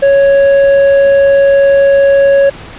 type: tone with tanh clipping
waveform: sine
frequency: 554.4 Hz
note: C#5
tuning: in tune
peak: -5 dBFS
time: 0.02-2.5 s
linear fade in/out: 10 ms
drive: 6 dB
effects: pink hiss -30 dBFS RMS until 2.78 s + resampled to 8000 Hz